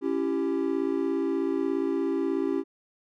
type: chord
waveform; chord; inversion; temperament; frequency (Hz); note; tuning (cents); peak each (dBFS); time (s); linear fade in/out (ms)
triangle; C# diminished; none; equal with one note detuned; 277.2 / 335.2 / 392; C#4 / E4 / G4; 0 / +29 / 0; -27; 0.01-2.64; 50
effects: none